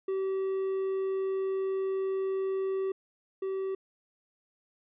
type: tone pair in turn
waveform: triangle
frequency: 384.1 / 384.1 Hz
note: G4 / G4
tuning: -35 / -35 cents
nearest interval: unison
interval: 0 cents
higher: neither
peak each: -26 / -28 dBFS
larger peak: first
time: 0.08-2.92 / 3.42-3.75 s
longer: first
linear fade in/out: 5 ms
effects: resampled to 8000 Hz